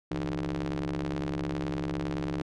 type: ring-modulated tone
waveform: sawtooth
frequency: 69.7 Hz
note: C#2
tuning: 10 cents sharp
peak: -23 dBFS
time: 0.11-2.42 s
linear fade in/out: 0 ms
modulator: 235 Hz
effects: low-pass 5000 Hz 12 dB/octave